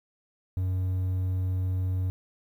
triangle tone, 92.6 Hz, F#2, 2 cents sharp, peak -23 dBFS, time 0.57-2.1 s, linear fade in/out 0 ms, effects 10-bit

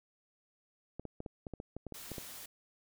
clicks, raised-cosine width 2 ms, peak -28 dBFS, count 12, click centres 0.996 / 1.053 / 1.204 / 1.262 / 1.468 / 1.537 / 1.601 / 1.766 / 1.867 / 1.923 / 2.117 / 2.182 s
white noise, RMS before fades -48 dBFS, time 1.94-2.46 s, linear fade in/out 5 ms
effects none

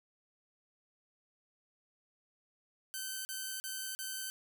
5% pulse tone bursts, 1537 Hz, G6, 35 cents flat, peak -27 dBFS, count 4, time 2.94-4.3 s, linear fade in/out 0 ms, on 310 ms, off 40 ms, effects none

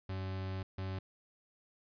40% pulse tone bursts at uneven times, 94.8 Hz, F#2, 43 cents sharp, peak -36 dBFS, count 2, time 0.09-0.63 / 0.78-0.99 s, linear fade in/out 5 ms, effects resampled to 11025 Hz + 12-bit

